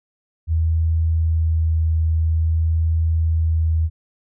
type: tone with vibrato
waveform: sine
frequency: 80.8 Hz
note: E2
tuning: 34 cents flat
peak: -15 dBFS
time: 0.47-3.9 s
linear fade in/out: 50 ms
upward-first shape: sine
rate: 0.5 Hz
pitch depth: 9 cents each way
effects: none